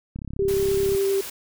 click train, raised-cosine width 5 ms, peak -21 dBFS, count 28, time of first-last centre 0.16-0.949 s, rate 34.2 Hz
sine tone with vibrato, 392 Hz, G4, in tune, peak -19 dBFS, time 0.39-1.21 s, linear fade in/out 5 ms, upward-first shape sine, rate 10 Hz, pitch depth 9 cents each way
white noise, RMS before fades -35 dBFS, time 0.48-1.3 s, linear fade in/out 5 ms
effects none

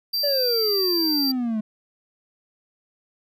square tone, 4699 Hz, D8, in tune, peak -22 dBFS, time 0.13-1.32 s, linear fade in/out 10 ms
triangle exponential sweep, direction down, 587.3 to 211.1 Hz, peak -20 dBFS, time 0.23-1.61 s, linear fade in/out 10 ms
effects none

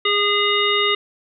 harmonic tone, 410 Hz, G#4, 22 cents flat, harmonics 1 / 3 / 5 / 7 / 9, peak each -22 / -22 / -22 / -22 / -22 dBFS, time 0.05-0.95 s, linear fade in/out 5 ms, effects none

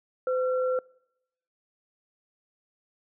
sine tone pair together, 510 / 1361.5 Hz, C5 / F6, -44 / -44 cents, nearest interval octave + perfect fourth, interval 1700 cents, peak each -24 / -34 dBFS, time 0.27-0.79 s, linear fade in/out 2 ms, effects noise-tail reverb RT60 0.8 s tail -25 dB re dry

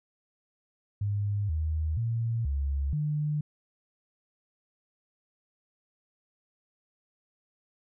sine tone with pitch steps, 102.2 / 78.4 / 115.2 / 69.6 / 149.7 Hz, G#2 / D#2 / A#2 / C#2 / D3, -27 / +14 / -20 / +8 / +33 cents, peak -26 dBFS, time 1.01-3.41 s, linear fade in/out 5 ms, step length 480 ms, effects none

